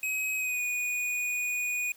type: tone with pitch glide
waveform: square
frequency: 2539 to 2465 Hz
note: D#7 to D#7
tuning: +34 to -17 cents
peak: -29 dBFS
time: 0.03-1.92 s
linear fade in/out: 2 ms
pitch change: -51 cents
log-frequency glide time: 0.37-0.61 s
effects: white hiss -57 dBFS RMS until 1.96 s